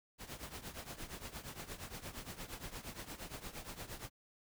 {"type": "noise with tremolo", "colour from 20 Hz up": "pink", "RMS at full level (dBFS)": -44, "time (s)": [0.18, 4.1], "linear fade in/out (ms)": 50, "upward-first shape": "triangle", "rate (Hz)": 8.6, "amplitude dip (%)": 85, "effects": []}